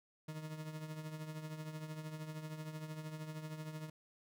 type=tone with tremolo; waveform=40% pulse; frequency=155.56 Hz; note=D#3; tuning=in tune; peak=-40 dBFS; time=0.28-3.9 s; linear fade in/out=5 ms; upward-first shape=triangle; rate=13 Hz; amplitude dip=65%; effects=none